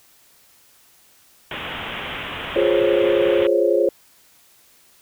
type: low-pass noise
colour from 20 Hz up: white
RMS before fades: -30 dBFS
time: 1.51-3.47 s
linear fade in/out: 2 ms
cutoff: 3400 Hz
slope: 96 dB/octave
type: chord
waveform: sine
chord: Db major seventh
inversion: first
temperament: equal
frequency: 349.2 / 415.3 / 523.3 / 554.4 Hz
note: F4 / Ab4 / C5 / Db5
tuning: 0 / 0 / 0 / 0 cents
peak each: -20 dBFS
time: 2.56-3.89 s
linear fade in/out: 2 ms
effects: white hiss -54 dBFS RMS until 5.01 s